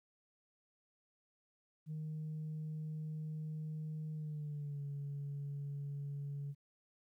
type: tone with pitch glide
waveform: sine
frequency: 155 to 142.14 Hz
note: D#3 to C#3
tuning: -6 to +44 cents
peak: -38 dBFS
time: 1.86-6.55 s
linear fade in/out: 50 ms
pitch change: -150 cents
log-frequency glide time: 4.13-4.82 s
effects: tanh soft clip ceiling -37 dBFS + 13-bit